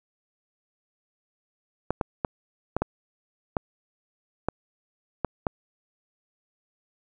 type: clicks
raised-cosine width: 1 ms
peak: -10 dBFS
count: 9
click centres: 1.906 / 2.012 / 2.248 / 2.766 / 2.82 / 3.568 / 4.486 / 5.247 / 5.468 s
effects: none